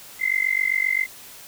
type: tone with amplitude modulation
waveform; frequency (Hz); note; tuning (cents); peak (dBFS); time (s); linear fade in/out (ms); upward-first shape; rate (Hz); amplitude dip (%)
sine; 2072; C7; -17; -15; 0.19-1.07; 50; sine; 47.6; 95
effects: white hiss -43 dBFS RMS until 1.47 s